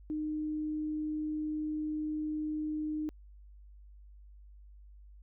sine tone, 306.3 Hz, D#4, 27 cents flat, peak -32 dBFS, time 0.1-3.09 s, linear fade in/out 0 ms, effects added 50 Hz sine -51 dBFS peak until 5.22 s

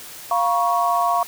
sine chord, Bb minor, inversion second, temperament equal with one note detuned, 698.5 / 953 / 1108.7 Hz, F5 / Bb5 / Db6, 0 / +38 / 0 cents, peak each -20 / -23 / -20 dBFS, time 0.31-1.23 s, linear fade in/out 2 ms, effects white hiss -38 dBFS RMS until 1.27 s

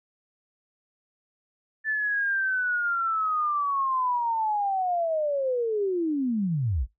sine linear sweep, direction down, 1760 to 46.25 Hz, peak -23 dBFS, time 1.84-6.87 s, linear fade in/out 50 ms, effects noise-tail reverb RT60 0.2 s tail -21 dB re dry

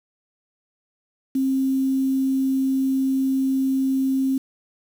sine tone with quantisation, 266.3 Hz, C4, 31 cents sharp, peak -18 dBFS, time 1.35-4.38 s, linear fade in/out 5 ms, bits 7, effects none

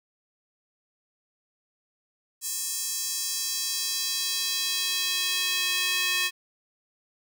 square tone with high-pass filter sweep, 363.5 Hz, F#4, 31 cents flat, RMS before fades -28 dBFS, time 2.41-6.31 s, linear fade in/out 50 ms, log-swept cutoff 7400 to 2400 Hz, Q 1.5, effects none

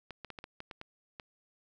clicks, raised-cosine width 0.3 ms, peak -27 dBFS, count 9, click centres 0.107 / 0.247 / 0.303 / 0.388 / 0.441 / 0.604 / 0.712 / 0.814 / 1.198 s, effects none

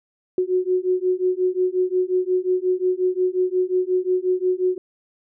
sine beating tone pair, 364.4 / 370 Hz, F#4 / F#4, -26 / 0 cents, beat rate 5.6 Hz, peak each -21 dBFS, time 0.38-4.78 s, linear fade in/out 2 ms, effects none

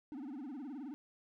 triangle tone with vibrato, 273.6 Hz, C#4, 23 cents flat, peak -40 dBFS, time 0.12-0.94 s, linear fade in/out 0 ms, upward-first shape sine, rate 19 Hz, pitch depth 210 cents each way, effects none

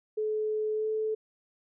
sine tone with pitch glide, 430 to 435.2 Hz, A4 to A4, -40 to -19 cents, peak -27 dBFS, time 0.17-1.15 s, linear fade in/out 10 ms, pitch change +21 cents, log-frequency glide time 0.74-0.88 s, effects none

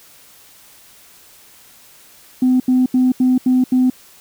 sine tone bursts, 254.5 Hz, C4, 48 cents flat, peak -9 dBFS, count 6, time 2.42-3.9 s, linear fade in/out 5 ms, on 180 ms, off 80 ms, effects tanh soft clip ceiling -7 dBFS + white hiss -46 dBFS RMS until 4.2 s

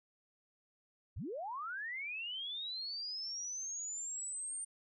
sine linear sweep, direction up, 49 to 8870 Hz, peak -39 dBFS, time 1.16-4.65 s, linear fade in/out 10 ms, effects none

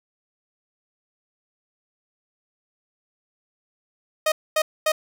sawtooth tone bursts, 622.3 Hz, D#5, in tune, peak -14 dBFS, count 3, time 4.26-4.92 s, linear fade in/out 5 ms, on 60 ms, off 240 ms, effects none

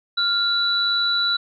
sine tone pair together, 1396.9 / 3951 Hz, F6 / B7, 0 / 0 cents, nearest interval octave + tritone, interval 1800 cents, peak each -23 / -19 dBFS, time 0.17-1.37 s, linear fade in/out 10 ms, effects none

